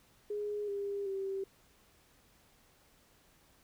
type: tone with pitch steps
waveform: sine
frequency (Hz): 415.3 / 401.6 / 388.4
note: G#4 / G4 / G4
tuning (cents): 0 / +42 / -16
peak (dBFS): -34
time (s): 0.3-1.44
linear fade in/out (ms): 5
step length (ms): 380
effects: pink hiss -66 dBFS RMS until 3.63 s